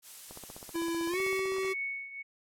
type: noise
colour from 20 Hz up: blue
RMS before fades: -45 dBFS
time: 0.02-1.42 s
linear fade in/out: 50 ms
type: click train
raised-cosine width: 1 ms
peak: -33 dBFS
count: 22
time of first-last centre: 0.31-1.648 s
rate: 15.7 Hz
type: tone with pitch glide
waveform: square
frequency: 334.5 to 382 Hz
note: E4 to G4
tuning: +25 to -45 cents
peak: -31 dBFS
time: 0.74-1.74 s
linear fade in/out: 20 ms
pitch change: +230 cents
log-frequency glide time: 1.08-1.19 s
type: tone with tremolo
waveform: sine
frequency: 2217 Hz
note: C#7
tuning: in tune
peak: -31 dBFS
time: 1.13-2.23 s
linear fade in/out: 20 ms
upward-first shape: triangle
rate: 1.8 Hz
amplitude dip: 80%
effects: low-pass 12000 Hz 12 dB/octave + AAC 64 kbps